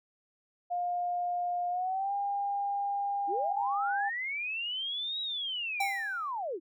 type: tone with pitch glide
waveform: sine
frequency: 708 to 803.9 Hz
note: F5 to G5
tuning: +23 to +43 cents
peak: -29 dBFS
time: 0.7-4.1 s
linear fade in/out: 20 ms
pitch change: +220 cents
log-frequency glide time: 1.7-2.13 s
type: linear two-way sweep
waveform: sine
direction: up then down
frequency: 293.7 to 3868 to 293.7 Hz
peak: -32 dBFS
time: 3.27-6.6 s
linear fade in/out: 50 ms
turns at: 5.21 s
type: tone with exponential decay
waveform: square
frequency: 791 Hz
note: G5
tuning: 15 cents sharp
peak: -27 dBFS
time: 5.8-6.31 s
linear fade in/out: 5 ms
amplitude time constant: 110 ms
effects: none